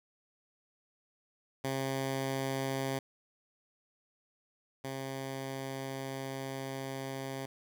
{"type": "tone pair in turn", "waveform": "10% pulse", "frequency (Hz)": [134.4, 134.4], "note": ["C3", "C3"], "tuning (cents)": [47, 47], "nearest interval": "unison", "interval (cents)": 0, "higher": "neither", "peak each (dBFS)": [-24, -29], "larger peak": "first", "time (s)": [[1.64, 2.99], [4.84, 7.46]], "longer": "second", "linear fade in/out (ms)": 5, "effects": []}